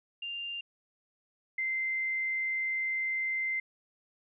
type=tone pair in turn; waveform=sine; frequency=2794 / 2080 Hz; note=F7 / C7; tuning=0 / -11 cents; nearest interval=perfect fourth; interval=511 cents; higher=first; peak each=-35 / -29 dBFS; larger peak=second; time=0.22-0.61 / 1.58-3.6 s; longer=second; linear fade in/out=5 ms; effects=none